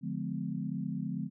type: chord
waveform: sine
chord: D diminished seventh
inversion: none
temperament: just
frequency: 146.83 / 176.2 / 211.4 / 253.7 Hz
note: D3 / F3 / Ab3 / Cb4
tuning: 0 / +16 / +31 / +47 cents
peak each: -39 / -37 / -38 / -39 dBFS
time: 0.01-1.3 s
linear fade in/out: 50 ms
effects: none